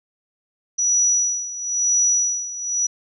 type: tone with tremolo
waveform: sine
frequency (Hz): 5870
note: F#8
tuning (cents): -15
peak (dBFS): -14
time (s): 0.78-2.87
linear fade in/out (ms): 10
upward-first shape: sine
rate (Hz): 1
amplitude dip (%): 80
effects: none